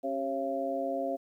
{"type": "harmonic tone with a mistuned harmonic", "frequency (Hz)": 136, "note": "C#3", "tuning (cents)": -33, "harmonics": [2, 3, 4, 5], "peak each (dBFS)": [-36, -40, -34, -33], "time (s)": [0.03, 1.17], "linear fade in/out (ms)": 20, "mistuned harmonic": 3, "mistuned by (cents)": -67, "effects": ["11-bit"]}